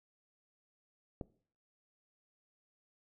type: click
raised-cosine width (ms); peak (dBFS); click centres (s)
2; -26; 1.212
effects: noise-tail reverb RT60 0.5 s tail -20 dB re dry